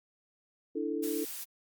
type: chord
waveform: sine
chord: D suspended second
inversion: none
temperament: equal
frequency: 293.7 / 329.6 / 440 Hz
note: D4 / E4 / A4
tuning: 0 / 0 / 0 cents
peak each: -35 dBFS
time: 0.75-1.25 s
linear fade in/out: 10 ms
type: noise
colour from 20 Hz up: blue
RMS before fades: -40 dBFS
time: 1.02-1.45 s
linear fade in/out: 20 ms
effects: Opus 48 kbps